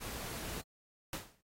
pink noise, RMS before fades -43 dBFS, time 0-0.62 s, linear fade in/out 20 ms
pink noise with exponential decay, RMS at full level -38 dBFS, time 1.13-1.41 s, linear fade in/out 1 ms, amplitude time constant 59 ms
effects AAC 48 kbps

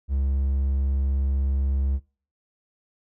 triangle tone, 68.1 Hz, C#2, 30 cents flat, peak -19 dBFS, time 0.08-2 s, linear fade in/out 50 ms, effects noise-tail reverb RT60 0.4 s tail -21 dB re dry

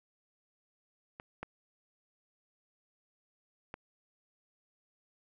clicks, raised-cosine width 0.5 ms, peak -29 / -24 / -26 dBFS, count 3, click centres 1.199 / 1.43 / 3.741 s, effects none

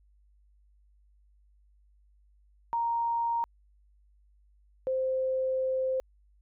sine tone pair in turn, 932.3 / 521.9 Hz, A#5 / C5, 0 / -4 cents, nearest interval minor seventh, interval 1004 cents, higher first, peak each -26 / -26 dBFS, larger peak neither, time 2.73-3.44 / 4.87-6 s, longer second, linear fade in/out 0 ms, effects added 50 Hz sine -60 dBFS peak until 6.41 s

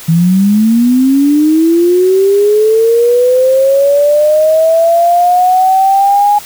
sine linear sweep, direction up, 160 to 830.6 Hz, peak -5 dBFS, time 0.08-6.39 s, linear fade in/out 10 ms, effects white hiss -30 dBFS RMS until 6.45 s

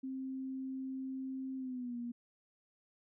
sine tone with pitch glide, 263.8 to 239.1 Hz, C4 to A#3, +14 to +44 cents, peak -38 dBFS, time 0.03-2.12 s, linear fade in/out 10 ms, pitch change -170 cents, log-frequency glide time 1.57-1.97 s, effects none

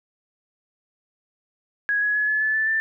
sine tone with pitch steps, 1661.2 / 1679.5 / 1698.1 / 1716.8 / 1735.7 / 1754.9 / 1774.3 Hz, G#6 / G#6 / G#6 / A6 / A6 / A6 / A6, 0 / +19 / +38 / -43 / -24 / -5 / +14 cents, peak -19 dBFS, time 1.89-2.8 s, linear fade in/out 0 ms, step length 130 ms, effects none

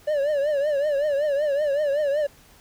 triangle tone with vibrato, 580 Hz, D5, 22 cents flat, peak -18 dBFS, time 0.07-2.27 s, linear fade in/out 10 ms, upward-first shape triangle, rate 5.3 Hz, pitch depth 120 cents each way, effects pink hiss -53 dBFS RMS until 2.6 s

